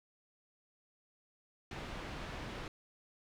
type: low-pass noise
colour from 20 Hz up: pink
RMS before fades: -44 dBFS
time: 1.71-2.68 s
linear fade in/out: 2 ms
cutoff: 3300 Hz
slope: 12 dB/octave
effects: none